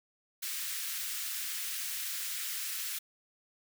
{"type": "high-pass noise", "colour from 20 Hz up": "white", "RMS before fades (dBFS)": -37, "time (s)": [0.42, 2.99], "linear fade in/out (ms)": 10, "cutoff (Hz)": 1500, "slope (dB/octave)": 24, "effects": []}